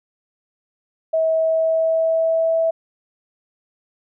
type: tone with pitch glide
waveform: sine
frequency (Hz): 644 to 654.5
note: E5 to E5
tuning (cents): -41 to -13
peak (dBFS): -15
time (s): 1.13-2.71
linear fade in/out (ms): 10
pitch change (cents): +28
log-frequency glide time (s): 1.34-2.59
effects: none